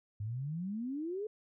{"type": "exponential sweep", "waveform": "sine", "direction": "up", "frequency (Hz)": [99.7, 440], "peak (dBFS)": -35, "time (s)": [0.2, 1.27], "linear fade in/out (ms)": 5, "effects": []}